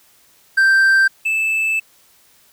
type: tone pair in turn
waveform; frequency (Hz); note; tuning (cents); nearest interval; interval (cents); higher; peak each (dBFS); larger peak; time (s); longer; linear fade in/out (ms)
triangle; 1568 / 2630; G6 / E7; 0 / -5; major sixth; 895; second; -8 / -14; first; 0.57-1.08 / 1.25-1.8; second; 10
effects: white hiss -53 dBFS RMS until 2.52 s